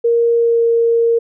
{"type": "tone with pitch glide", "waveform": "sine", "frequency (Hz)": [467.6, 463.6], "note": ["A#4", "A#4"], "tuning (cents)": [5, -10], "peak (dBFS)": -10, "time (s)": [0.04, 1.19], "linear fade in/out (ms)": 10, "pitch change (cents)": -15, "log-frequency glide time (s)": [0.34, 0.63], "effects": []}